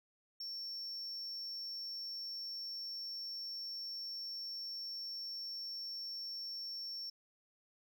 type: tone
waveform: triangle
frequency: 5450 Hz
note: F8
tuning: 43 cents flat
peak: -40 dBFS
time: 0.4-7.1 s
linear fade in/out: 5 ms
effects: none